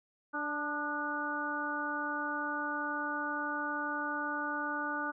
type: harmonic tone with a mistuned harmonic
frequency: 293.7 Hz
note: D4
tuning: in tune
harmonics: 1 / 2 / 3 / 4 / 5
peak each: -40 / -44 / -40 / -39 / -36 dBFS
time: 0.33-5.12 s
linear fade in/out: 20 ms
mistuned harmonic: 4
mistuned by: +38 cents
effects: none